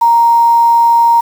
sine tone with quantisation, 933 Hz, A#5, 1 cent sharp, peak -5 dBFS, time 0.01-1.21 s, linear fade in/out 10 ms, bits 5, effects none

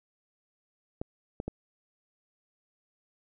clicks, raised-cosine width 2 ms, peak -20 dBFS, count 3, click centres 1.015 / 1.401 / 1.48 s, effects none

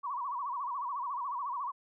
sine tone with vibrato, 1046.5 Hz, C6, in tune, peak -33 dBFS, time 0.03-1.72 s, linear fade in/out 20 ms, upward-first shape sine, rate 14 Hz, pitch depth 170 cents each way, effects none

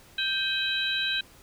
harmonic tone with a mistuned harmonic, 784 Hz, G5, in tune, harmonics 2 / 3 / 4 / 5, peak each -30 / -33 / -32 / -29 dBFS, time 0.18-1.21 s, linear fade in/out 5 ms, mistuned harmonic 3, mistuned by +130 cents, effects pink hiss -54 dBFS RMS until 1.42 s

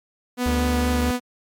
sawtooth tone with vibrato, 246.3 Hz, B3, 5 cents flat, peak -17 dBFS, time 0.37-1.2 s, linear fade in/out 50 ms, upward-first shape sine, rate 4.3 Hz, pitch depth 10 cents each way
45% pulse tone, 74.1 Hz, D2, 16 cents sharp, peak -22 dBFS, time 0.46-1.11 s, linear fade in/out 0 ms
effects MP3 96 kbps

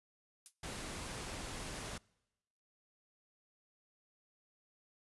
violet noise with exponential decay, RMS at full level -43 dBFS, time 0.46-0.54 s, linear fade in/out 0 ms, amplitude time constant 17 ms
pink noise, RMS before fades -44 dBFS, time 0.63-1.98 s, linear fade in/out 5 ms
effects noise-tail reverb RT60 1.0 s tail -26 dB re dry + resampled to 24000 Hz

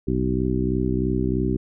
harmonic tone with a mistuned harmonic, 63.1 Hz, B1, 38 cents sharp, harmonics 1 / 2 / 3 / 4 / 5 / 6, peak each -27 / -27 / -27 / -27 / -27 / -27 dBFS, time 0.07-1.57 s, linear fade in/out 10 ms, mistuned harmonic 1, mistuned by -71 cents, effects none

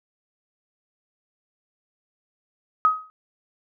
sine tone with exponential decay, 1262 Hz, D#6, 24 cents sharp, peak -11 dBFS, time 2.85-3.1 s, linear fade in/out 0 ms, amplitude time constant 53 ms, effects none

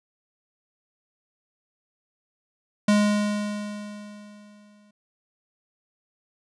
square tone with exponential decay, 207.7 Hz, G#3, in tune, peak -16 dBFS, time 2.88-4.91 s, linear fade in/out 5 ms, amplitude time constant 440 ms, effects resampled to 22050 Hz

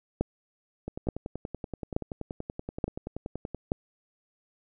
two click trains, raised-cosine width 2 ms, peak -12 / -21 dBFS, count 5 / 29, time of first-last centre 0.21-3.719 / 0.88-3.547 s, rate 1.14 / 10.5 Hz, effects none

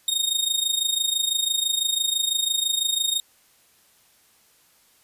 sawtooth tone with amplitude modulation, 3710 Hz, A#7, 9 cents flat, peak -15 dBFS, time 0.08-3.2 s, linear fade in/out 2 ms, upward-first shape sine, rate 26 Hz, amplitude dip 75%, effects white hiss -59 dBFS RMS until 5.03 s + resampled to 32000 Hz

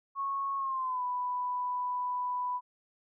sine tone with pitch glide, 1100 to 991.4 Hz, C#6 to B5, -14 to +6 cents, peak -30 dBFS, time 0.15-2.61 s, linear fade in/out 50 ms, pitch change -180 cents, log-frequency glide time 0.57-1.03 s, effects none

